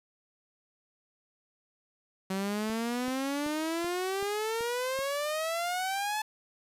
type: exponential sweep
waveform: sawtooth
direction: up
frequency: 188.4 to 870 Hz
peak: -26 dBFS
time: 2.3-6.22 s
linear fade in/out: 5 ms
type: click train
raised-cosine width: 2 ms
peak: -32 dBFS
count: 7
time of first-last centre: 2.7-4.99 s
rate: 2.62 Hz
effects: resampled to 32000 Hz + 9-bit